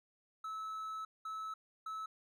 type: tone bursts at uneven times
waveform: triangle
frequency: 1301 Hz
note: E6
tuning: 23 cents flat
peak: -38 dBFS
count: 3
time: 0.44-1.05 / 1.25-1.54 / 1.86-2.06 s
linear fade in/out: 5 ms
effects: none